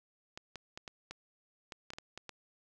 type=clicks; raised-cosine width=0.2 ms; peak=-26 dBFS; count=11; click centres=0.375 / 0.557 / 0.775 / 0.878 / 1.11 / 1.722 / 1.904 / 1.935 / 1.985 / 2.176 / 2.293 s; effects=none